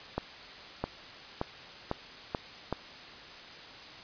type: accelerating click train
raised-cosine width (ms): 1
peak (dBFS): -16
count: 6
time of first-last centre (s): 0.18-2.726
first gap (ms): 660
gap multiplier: 0.87
effects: white hiss -47 dBFS RMS until 4.03 s + resampled to 11025 Hz